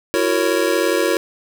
square chord, F# dominant seventh, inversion third, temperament just, 333 / 370 / 462.5 / 555 Hz, E4 / F#4 / A#4 / C#5, +18 / 0 / -14 / +2 cents, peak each -22 dBFS, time 0.14-1.17 s, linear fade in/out 0 ms, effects none

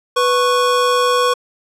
square tone pair together, 493.9 / 1103 Hz, B4 / C#6, 0 / -9 cents, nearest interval octave + major second, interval 1391 cents, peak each -16 / -16 dBFS, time 0.16-1.34 s, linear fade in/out 10 ms, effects low-pass 9000 Hz 12 dB/octave

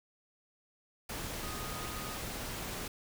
sine tone in noise, 1244.5 Hz, D#6, in tune, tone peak -46 dBFS, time 1.43-2.17 s, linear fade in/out 5 ms, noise pink, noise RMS -40 dBFS, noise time 1.09-2.88 s, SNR -9 dB, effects none

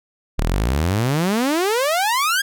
sawtooth exponential sweep, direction up, 34.65 to 1661.2 Hz, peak -13 dBFS, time 0.38-2.42 s, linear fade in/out 10 ms, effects none

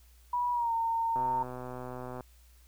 sine tone with pitch glide, 974 to 914 Hz, B5 to A#5, -24 to -34 cents, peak -27 dBFS, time 0.33-1.43 s, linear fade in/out 5 ms, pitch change -110 cents, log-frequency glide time 0.52-0.73 s
click train, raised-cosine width 1 ms, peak -27 dBFS, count 133, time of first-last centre 1.16-2.208 s, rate 126 Hz
effects added 60 Hz sine -56 dBFS peak until 2.67 s + white hiss -65 dBFS RMS until 2.67 s

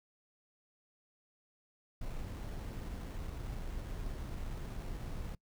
brown noise with sample-and-hold, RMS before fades -41 dBFS, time 2.01-5.35 s, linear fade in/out 5 ms, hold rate 4900 Hz, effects noise-tail reverb RT60 0.1 s tail -24 dB re dry

